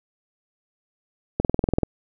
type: click train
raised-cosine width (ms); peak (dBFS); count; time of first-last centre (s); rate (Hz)
2; -6; 10; 1.4-1.833; 20.8
effects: none